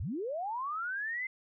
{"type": "linear sweep", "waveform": "sine", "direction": "up", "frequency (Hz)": [58.27, 2091], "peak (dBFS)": -33, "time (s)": [0, 1.27], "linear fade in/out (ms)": 5, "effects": []}